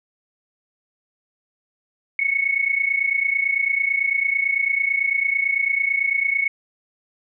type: tone pair together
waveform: sine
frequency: 2188 / 2217 Hz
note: C#7 / C#7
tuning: -23 / 0 cents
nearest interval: unison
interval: 23 cents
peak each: -22 / -20 dBFS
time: 2.19-6.48 s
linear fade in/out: 2 ms
effects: none